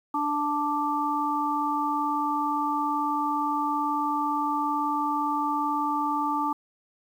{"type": "harmonic tone", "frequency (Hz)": 293.7, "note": "D4", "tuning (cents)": 0, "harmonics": [1, 3, 4], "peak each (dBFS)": [-30, -27, -28], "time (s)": [0.14, 6.53], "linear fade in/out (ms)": 5, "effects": ["9-bit"]}